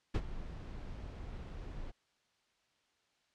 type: noise with ADSR envelope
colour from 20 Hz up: brown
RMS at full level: -28 dBFS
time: 0.14-1.92 s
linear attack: 10 ms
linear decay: 55 ms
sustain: -16 dB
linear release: 24 ms
effects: white hiss -75 dBFS RMS until 3.34 s + low-pass 5000 Hz 12 dB/octave